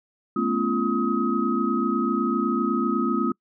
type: tone cluster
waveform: sine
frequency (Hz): 214.6 / 242.6 / 274.5 / 343.1 / 1266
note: A3 / B3 / C#4 / F4 / D#6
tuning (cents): -43 / -31 / -17 / -31 / +30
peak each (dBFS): -27 / -26 / -28 / -27 / -27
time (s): 0.36-3.32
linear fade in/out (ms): 5
effects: noise-tail reverb RT60 0.1 s tail -26 dB re dry